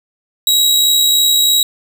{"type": "tone with amplitude modulation", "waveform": "sawtooth", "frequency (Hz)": 3848, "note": "B7", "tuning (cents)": -46, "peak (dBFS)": -5, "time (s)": [0.47, 1.63], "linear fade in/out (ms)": 2, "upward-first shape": "sine", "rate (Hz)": 63.2, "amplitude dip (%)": 30, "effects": []}